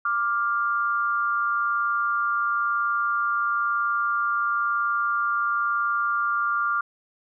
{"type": "tone pair together", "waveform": "sine", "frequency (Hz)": [1179, 1400], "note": ["D6", "F6"], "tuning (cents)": [6, 4], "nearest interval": "minor third", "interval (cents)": 298, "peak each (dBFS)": -24, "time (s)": [0.05, 6.81], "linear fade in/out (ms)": 5, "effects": []}